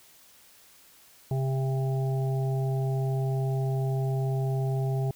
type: harmonic tone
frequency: 133.1 Hz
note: C3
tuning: 30 cents sharp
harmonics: 1 / 3 / 5 / 6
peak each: -25 / -35 / -39 / -41 dBFS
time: 1.31-5.11 s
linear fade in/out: 2 ms
effects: white hiss -56 dBFS RMS until 5.15 s

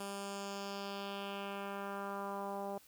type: tone with low-pass filter sweep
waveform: 10% pulse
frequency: 199 Hz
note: G3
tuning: 26 cents sharp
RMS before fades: -42 dBFS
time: 0-2.78 s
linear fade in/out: 2 ms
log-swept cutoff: 11000 to 710 Hz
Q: 1.9
effects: white hiss -63 dBFS RMS until 2.87 s

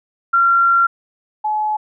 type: tone pair in turn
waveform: sine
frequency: 1374 / 853.2 Hz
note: F6 / G#5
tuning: -29 / +46 cents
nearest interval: minor sixth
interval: 825 cents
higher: first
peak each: -10 / -16 dBFS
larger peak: first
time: 0.33-0.87 / 1.44-1.77 s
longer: first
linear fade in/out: 10 ms
effects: none

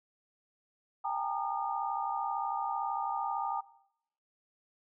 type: tone cluster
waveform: sine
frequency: 791 / 849 / 922 / 1218 Hz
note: G5 / G#5 / A#5 / D#6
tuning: +15 / +38 / -19 / -37 cents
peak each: -35 / -40 / -36 / -38 dBFS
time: 1.04-3.61 s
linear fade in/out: 10 ms
effects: noise-tail reverb RT60 0.7 s tail -18 dB re dry

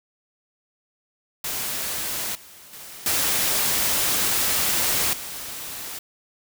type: noise with level steps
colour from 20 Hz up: white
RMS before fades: -28 / -46 / -40 / -22 / -34 dBFS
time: 1.44-5.99 s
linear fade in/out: 5 ms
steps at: 2.35 / 2.73 / 3.06 / 5.13 s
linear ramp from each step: 2 ms
effects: none

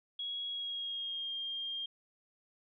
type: tone with pitch glide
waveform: sine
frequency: 3322 to 3211 Hz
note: G#7 to G7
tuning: 0 to +41 cents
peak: -36 dBFS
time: 0.19-1.86 s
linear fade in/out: 5 ms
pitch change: -59 cents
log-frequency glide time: 0.48-1.34 s
effects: none

